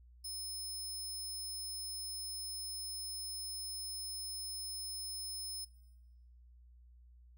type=tone; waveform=20% pulse; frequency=5200 Hz; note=E8; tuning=24 cents flat; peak=-36 dBFS; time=0.24-5.65 s; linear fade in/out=10 ms; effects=noise-tail reverb RT60 1.0 s tail -20 dB re dry + added 60 Hz sine -57 dBFS peak until 7.37 s